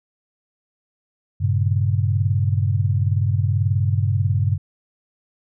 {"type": "chord", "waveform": "sine", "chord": "G diminished", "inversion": "none", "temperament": "equal", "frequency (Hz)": [98, 116.54, 138.59], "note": ["G2", "Bb2", "Db3"], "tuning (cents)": [0, 0, 0], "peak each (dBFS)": [-18, -23, -23], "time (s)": [1.4, 4.58], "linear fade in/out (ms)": 20, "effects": []}